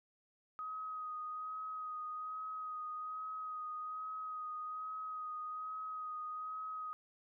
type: tone with vibrato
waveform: sine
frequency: 1256 Hz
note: D#6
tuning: 16 cents sharp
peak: -40 dBFS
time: 0.59-6.93 s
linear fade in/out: 0 ms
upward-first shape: sine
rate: 1.2 Hz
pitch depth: 21 cents each way
effects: none